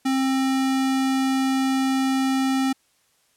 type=tone; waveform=square; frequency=265.4 Hz; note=C4; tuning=25 cents sharp; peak=-20 dBFS; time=0.05-2.73 s; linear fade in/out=10 ms; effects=white hiss -64 dBFS RMS until 3.36 s + low-pass 11000 Hz 12 dB/octave